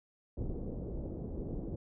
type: low-pass noise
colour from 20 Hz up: pink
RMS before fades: -39 dBFS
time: 0.37-1.76 s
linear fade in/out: 5 ms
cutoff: 490 Hz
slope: 24 dB/octave
effects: none